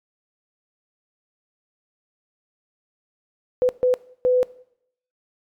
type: tone bursts at uneven times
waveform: sine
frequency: 502 Hz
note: B4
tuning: 28 cents sharp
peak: -14 dBFS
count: 3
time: 3.62-3.69 / 3.83-3.94 / 4.25-4.43 s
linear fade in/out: 0 ms
effects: noise-tail reverb RT60 0.7 s tail -20 dB re dry + MP3 96 kbps